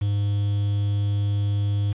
triangle tone with quantisation, 101.8 Hz, G#2, 34 cents flat, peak -18 dBFS, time 0.01-1.93 s, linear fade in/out 10 ms, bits 7, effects resampled to 8000 Hz

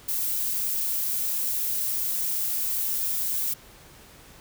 violet noise, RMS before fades -27 dBFS, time 0.08-3.54 s, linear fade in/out 10 ms, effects pink hiss -50 dBFS RMS until 4.4 s

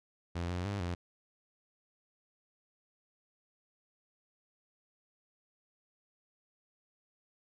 sawtooth tone with pitch steps, 86.3 / 89.3 / 100.9 / 87.7 Hz, F2 / F2 / G#2 / F2, -20 / +39 / -49 / +8 cents, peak -30 dBFS, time 0.35-0.95 s, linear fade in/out 10 ms, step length 150 ms, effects low-pass 6000 Hz 12 dB/octave

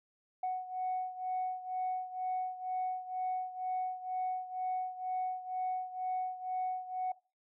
sine beating tone pair, 740 / 742.1 Hz, F#5 / F#5, 0 / +5 cents, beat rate 2.1 Hz, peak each -34 / -38 dBFS, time 0.43-7.12 s, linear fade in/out 5 ms, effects noise-tail reverb RT60 0.3 s tail -20 dB re dry + tanh soft clip ceiling -28 dBFS

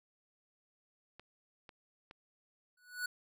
clicks, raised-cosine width 0.3 ms, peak -35 dBFS, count 3, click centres 1.196 / 1.692 / 2.111 s
square tone with exponential growth, 1474 Hz, F#6, 7 cents flat, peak -33 dBFS, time 2.77-3.06 s, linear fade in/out 5 ms, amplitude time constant 62 ms
effects none

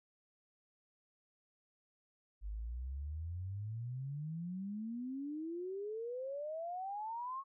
sine exponential sweep, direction up, 49 to 1106 Hz, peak -39 dBFS, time 2.41-7.44 s, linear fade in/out 50 ms, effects none

